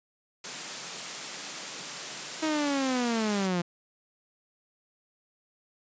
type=high-pass noise; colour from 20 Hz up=white; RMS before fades=-36 dBFS; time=0.44-3.47 s; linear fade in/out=2 ms; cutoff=130 Hz; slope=96 dB/octave
type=linear sweep; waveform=sawtooth; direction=down; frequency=318 to 170.5 Hz; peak=-22 dBFS; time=2.42-3.62 s; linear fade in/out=10 ms
effects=resampled to 16000 Hz